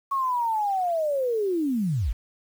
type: linear sweep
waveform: sine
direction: down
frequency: 1108.7 to 39.55 Hz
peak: -22 dBFS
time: 0.11-2.13 s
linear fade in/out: 10 ms
effects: 8-bit